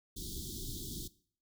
pink band-stop noise, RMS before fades -42 dBFS, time 0.16-1.08 s, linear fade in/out 10 ms, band 390 to 3300 Hz, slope 96 dB/octave, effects noise-tail reverb RT60 0.5 s tail -19 dB re dry

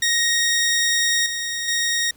15% pulse tone with level steps, 1870 Hz, A#6, 5 cents sharp, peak -11 / -18 / -13 dBFS, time 0.02-2.11 s, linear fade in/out 5 ms, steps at 1.26 / 1.68 s, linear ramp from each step 2 ms, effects pink hiss -54 dBFS RMS until 2.16 s

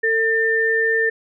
sine tone pair together, 449.8 / 1796 Hz, A4 / A6, +38 / +35 cents, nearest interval 2 octaves, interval 2397 cents, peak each -20 / -17 dBFS, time 0.03-1.1 s, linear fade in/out 10 ms, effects none

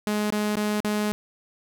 sawtooth tone with dropouts, 210 Hz, G#3, 19 cents sharp, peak -19 dBFS, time 0.07-1.12 s, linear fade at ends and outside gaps 0 ms, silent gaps 0.304-0.324 / 0.556-0.569 / 0.804-0.846 s, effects none

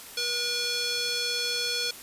square tone with band-pass filter, 481.9 Hz, B4, 43 cents flat, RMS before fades -29 dBFS, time 0.17-1.91 s, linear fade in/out 5 ms, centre 4400 Hz, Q 2.3, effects white hiss -44 dBFS RMS until 2.02 s + resampled to 32000 Hz

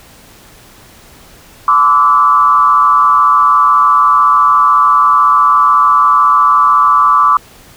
sine tone with frequency modulation, 1157 Hz, D6, 26 cents flat, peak -5 dBFS, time 1.68-7.37 s, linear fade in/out 2 ms, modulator 134 Hz, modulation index 0.9, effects pink hiss -40 dBFS RMS until 7.76 s

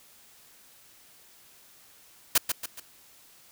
white noise with echo, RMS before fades -20 dBFS, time 2.35-2.38 s, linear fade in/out 5 ms, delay 140 ms, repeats 3, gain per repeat -7 dB, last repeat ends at 2.8 s, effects white hiss -56 dBFS RMS until 3.51 s

